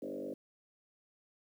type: tone with frequency modulation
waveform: sine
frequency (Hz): 407.1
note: G#4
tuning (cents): -35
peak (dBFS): -38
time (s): 0.02-0.34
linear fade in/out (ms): 5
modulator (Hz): 49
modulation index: 3.5
effects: 11-bit